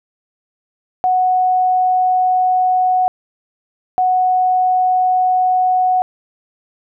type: tone pair in turn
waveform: sine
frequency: 738 / 738 Hz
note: F#5 / F#5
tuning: -5 / -5 cents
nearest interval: unison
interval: 0 cents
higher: neither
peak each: -11 dBFS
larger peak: neither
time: 1.04-3.08 / 3.98-6.02 s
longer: neither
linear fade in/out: 0 ms
effects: none